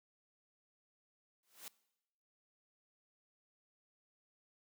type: noise with exponential growth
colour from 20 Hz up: white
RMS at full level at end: -45 dBFS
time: 1.43-1.68 s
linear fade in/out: 2 ms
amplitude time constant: 54 ms
effects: noise-tail reverb RT60 0.9 s tail -21 dB re dry + high-pass 200 Hz 12 dB/octave